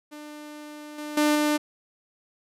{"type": "tone with level steps", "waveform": "sawtooth", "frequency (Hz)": 299, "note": "D4", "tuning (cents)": 31, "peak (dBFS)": [-35, -29, -15, -17], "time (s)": [0.11, 1.58], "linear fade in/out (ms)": 20, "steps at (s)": [0.98, 1.17, 1.35], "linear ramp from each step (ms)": 5, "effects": ["resampled to 32000 Hz"]}